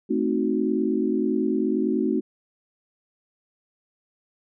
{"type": "chord", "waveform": "sine", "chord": "A diminished seventh", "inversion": "none", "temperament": "equal", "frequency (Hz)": [220, 261.6, 311.1, 370], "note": ["A3", "C4", "Eb4", "Gb4"], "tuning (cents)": [0, 0, 0, 0], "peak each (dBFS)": -26, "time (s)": [0.09, 2.21], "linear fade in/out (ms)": 20, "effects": []}